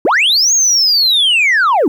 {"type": "linear two-way sweep", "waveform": "sine", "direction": "up then down", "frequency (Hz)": [246.9, 6645, 246.9], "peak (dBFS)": -6, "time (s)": [0.05, 1.88], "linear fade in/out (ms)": 2, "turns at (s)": 0.53, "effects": ["tanh soft clip ceiling -7 dBFS", "8-bit"]}